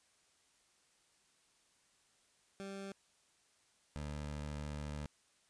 20% pulse tone pair in turn, 196 / 73.93 Hz, G3 / D2, 0 / +12 cents, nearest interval octave + perfect fourth, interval 1688 cents, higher first, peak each -39 / -36 dBFS, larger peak second, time 2.6-2.92 / 3.96-5.06 s, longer second, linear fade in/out 0 ms, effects white hiss -72 dBFS RMS until 5.49 s + resampled to 22050 Hz

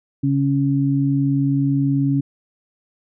sine tone pair together, 138.59 / 277.2 Hz, C#3 / C#4, 0 / 0 cents, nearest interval octave, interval 1200 cents, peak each -18 dBFS, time 0.23-2.21 s, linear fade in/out 10 ms, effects none

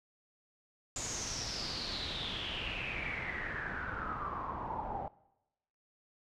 pink noise with low-pass filter sweep, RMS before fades -39 dBFS, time 0.96-5.08 s, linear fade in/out 2 ms, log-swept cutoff 7100 to 770 Hz, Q 7.6, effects noise-tail reverb RT60 0.9 s tail -20 dB re dry

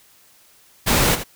pink noise with echo, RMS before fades -17 dBFS, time 0.86-1.16 s, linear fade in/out 20 ms, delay 81 ms, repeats 1, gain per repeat -11 dB, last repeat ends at 1.241 s, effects white hiss -53 dBFS RMS until 1.35 s

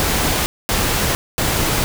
pink noise bursts, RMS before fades -18 dBFS, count 3, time 0-1.84 s, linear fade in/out 0 ms, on 460 ms, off 230 ms, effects none

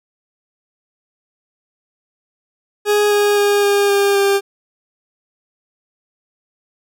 40% pulse tone with pitch steps, 415.3 / 411.7 / 408.2 / 404.6 / 401.2 / 397.7 Hz, G#4 / G#4 / G#4 / G#4 / G4 / G4, 0 / -15 / -30 / -45 / +40 / +25 cents, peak -11 dBFS, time 2.85-4.41 s, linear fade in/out 50 ms, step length 260 ms, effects none

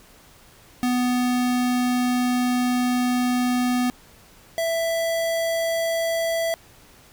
square tone pair in turn, 248 / 662.1 Hz, B3 / E5, +7 / +7 cents, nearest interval octave + perfect fourth, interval 1700 cents, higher second, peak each -20 / -22 dBFS, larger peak first, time 0.83-3.9 / 4.58-6.54 s, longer first, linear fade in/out 0 ms, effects pink hiss -51 dBFS RMS until 7.12 s

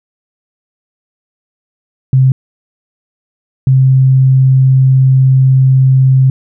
sine tone pair in turn, 131.3 / 131.88 Hz, C3 / C3, +6 / +14 cents, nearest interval unison, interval 8 cents, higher second, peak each -4 dBFS, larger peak neither, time 2.13-2.32 / 3.67-6.3 s, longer second, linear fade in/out 2 ms, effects none

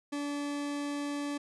40% pulse tone, 288.3 Hz, D4, 32 cents flat, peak -32 dBFS, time 0.12-1.38 s, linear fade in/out 10 ms, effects resampled to 24000 Hz

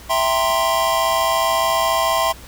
square chord, C dominant seventh, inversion first, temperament equal, 659.3 / 784 / 932.3 / 1046.5 Hz, E5 / G5 / Bb5 / C6, 0 / 0 / 0 / 0 cents, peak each -21 / -25 / -26 / -20 dBFS, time 0.09-2.33 s, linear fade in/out 20 ms, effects added 60 Hz sine -41 dBFS peak until 2.47 s + pink hiss -41 dBFS RMS until 2.47 s

